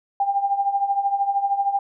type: tone with tremolo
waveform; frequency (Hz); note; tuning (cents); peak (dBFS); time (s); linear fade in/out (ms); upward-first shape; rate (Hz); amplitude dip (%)
sine; 797; G5; +28; -15; 0.2-1.79; 2; triangle; 13; 80
effects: none